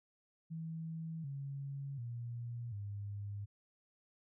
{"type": "tone with pitch steps", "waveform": "sine", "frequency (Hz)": [162.3, 138.86, 118.81, 101.65], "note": ["E3", "C#3", "A#2", "G#2"], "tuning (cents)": [-27, 3, 33, -37], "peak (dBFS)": -40, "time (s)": [0.5, 3.46], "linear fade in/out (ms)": 20, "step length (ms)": 740, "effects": []}